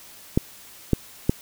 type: clicks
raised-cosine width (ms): 3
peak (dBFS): -4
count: 3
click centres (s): 0.375 / 0.933 / 1.295
effects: white hiss -46 dBFS RMS until 1.41 s